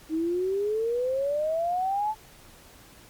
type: exponential sweep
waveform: sine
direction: up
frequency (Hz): 311.1 to 880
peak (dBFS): -24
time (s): 0.09-2.15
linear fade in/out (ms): 50
effects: pink hiss -52 dBFS RMS until 3.09 s + Opus 48 kbps